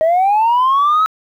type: linear sweep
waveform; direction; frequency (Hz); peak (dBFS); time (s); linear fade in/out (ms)
sine; up; 622.3 to 1300; -8; 0.01-1.06; 0
effects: tanh soft clip ceiling -8 dBFS + 8-bit